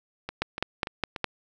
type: two click trains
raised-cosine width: 0.3 ms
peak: -17 / -9 dBFS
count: 4 / 5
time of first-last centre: 0.29-1.162 / 0.42-1.243 s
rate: 3.44 / 4.86 Hz
effects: none